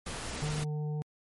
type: noise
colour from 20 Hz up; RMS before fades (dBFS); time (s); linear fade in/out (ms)
pink; -38; 0.06-0.64; 5
type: harmonic tone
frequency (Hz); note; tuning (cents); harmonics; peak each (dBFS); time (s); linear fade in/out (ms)
150.5; D3; +43; 1 / 3 / 5 / 6; -31 / -43 / -50 / -57; 0.42-1.02; 0
effects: MP3 48 kbps